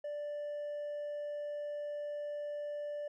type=tone with hard clipping; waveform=sine; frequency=587.3 Hz; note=D5; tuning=in tune; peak=-38 dBFS; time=0.04-3.08 s; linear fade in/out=5 ms; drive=2 dB; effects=none